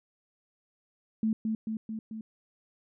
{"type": "tone with echo", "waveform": "sine", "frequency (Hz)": 220, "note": "A3", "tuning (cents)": 0, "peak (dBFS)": -24, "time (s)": [1.23, 1.33], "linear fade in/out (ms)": 2, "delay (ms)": 220, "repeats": 4, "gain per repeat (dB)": -3, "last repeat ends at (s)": 2.21, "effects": []}